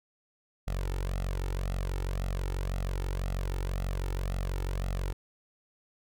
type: tone with flanger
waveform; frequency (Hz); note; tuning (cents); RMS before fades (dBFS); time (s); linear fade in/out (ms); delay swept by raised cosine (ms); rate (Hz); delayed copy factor
sawtooth; 46.15; F#1; -4; -32; 0.67-5.13; 10; 1.5 to 2.26; 1.9; +0.7
effects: none